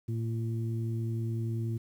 harmonic tone, 113.8 Hz, A#2, 41 cents flat, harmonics 1 / 2 / 3, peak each -30 / -40 / -41 dBFS, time 0.08-1.78 s, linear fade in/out 10 ms, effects 10-bit

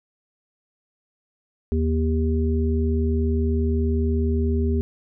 harmonic tone, 79.2 Hz, D#2, 31 cents sharp, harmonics 1 / 3 / 5, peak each -20 / -25 / -27 dBFS, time 1.72-4.81 s, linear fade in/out 0 ms, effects none

